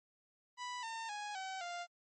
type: tone with pitch steps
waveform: sawtooth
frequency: 987.8 / 905.8 / 830.6 / 761.7 / 698.5 Hz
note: B5 / A#5 / G#5 / G5 / F5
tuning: 0 / -50 / 0 / -50 / 0 cents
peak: -37 dBFS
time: 0.57-1.87 s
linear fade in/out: 50 ms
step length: 260 ms
effects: MP3 32 kbps